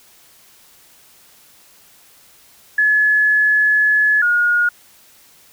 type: tone pair in turn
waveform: sine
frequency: 1707 / 1435.4 Hz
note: G#6 / F6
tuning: +47 / +47 cents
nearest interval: minor third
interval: 300 cents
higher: first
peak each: -11 / -12 dBFS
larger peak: first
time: 2.78-4.22 / 4.22-4.69 s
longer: first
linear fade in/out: 5 ms
effects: white hiss -49 dBFS RMS until 5.52 s